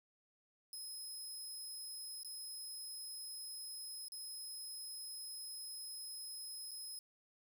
20% pulse tone with dropouts, 5110 Hz, D#8, 45 cents sharp, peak -40 dBFS, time 0.73-6.99 s, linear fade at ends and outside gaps 1 ms, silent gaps 2.232-2.247 / 4.084-4.12 / 6.71-6.715 s, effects 12-bit

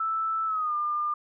sine tone with pitch glide, 1318.5 to 1202.1 Hz, E6 to D6, 0 to +40 cents, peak -25 dBFS, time 0-1.14 s, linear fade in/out 5 ms, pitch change -160 cents, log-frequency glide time 0.46-0.74 s, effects none

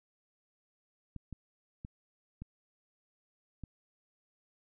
clicks, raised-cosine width 5 ms, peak -30 dBFS, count 5, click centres 1.163 / 1.327 / 1.849 / 2.42 / 3.637 s, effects none

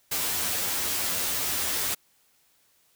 white noise with comb filter, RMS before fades -28 dBFS, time 0.11-1.95 s, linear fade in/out 10 ms, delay 11 ms, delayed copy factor +0.7, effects white hiss -65 dBFS RMS until 2.95 s

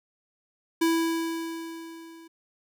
square tone with level ramp, 329.6 Hz, E4, in tune, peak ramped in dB -20 to -47 dBFS, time 0.81-2.28 s, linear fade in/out 10 ms, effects none

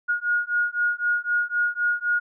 sine beating tone pair, 1436 / 1439.9 Hz, F6 / F#6, +48 / -48 cents, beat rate 3.9 Hz, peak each -24 dBFS, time 0.08-2.2 s, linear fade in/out 20 ms, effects none

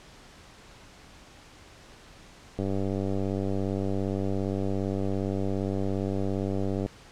click train, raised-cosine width 2 ms, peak -17 dBFS, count 417, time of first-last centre 2.59-6.861 s, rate 97.4 Hz, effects pink hiss -51 dBFS RMS until 7.11 s + low-pass 7000 Hz 12 dB/octave

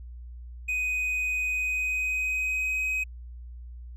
triangle tone with pitch glide, 2500 to 2526 Hz, D#7 to D#7, +8 to +26 cents, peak -24 dBFS, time 0.68-3.04 s, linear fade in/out 10 ms, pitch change +18 cents, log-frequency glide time 1.49-2.84 s, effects added 60 Hz sine -39 dBFS peak until 3.96 s

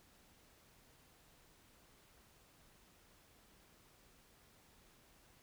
silence, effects pink hiss -67 dBFS RMS until 5.42 s

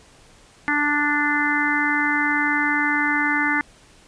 harmonic tone, 293.7 Hz, D4, in tune, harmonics 1 / 3 / 4 / 5 / 6 / 7, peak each -25 / -27 / -29 / -25 / -23 / -24 dBFS, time 0.68-3.61 s, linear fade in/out 0 ms, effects pink hiss -51 dBFS RMS until 4.07 s + resampled to 22050 Hz

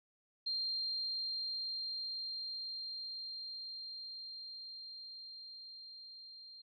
sine tone with level ramp, 4186 Hz, C8, in tune, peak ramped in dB -34 to -51 dBFS, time 0.46-6.62 s, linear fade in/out 10 ms, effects none

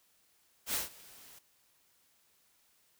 white noise with ADSR envelope, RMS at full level -32 dBFS, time 0.66-1.39 s, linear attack 79 ms, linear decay 150 ms, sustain -23 dB, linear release 6 ms, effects white hiss -70 dBFS RMS until 2.99 s

